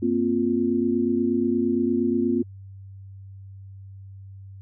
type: chord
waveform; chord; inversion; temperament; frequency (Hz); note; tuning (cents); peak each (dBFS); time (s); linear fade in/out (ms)
sine; Bb suspended second; none; equal; 233.1 / 261.6 / 349.2; Bb3 / C4 / F4; 0 / 0 / 0; -24; 0.02-2.43; 10
effects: added 97 Hz sine -39 dBFS peak until 4.61 s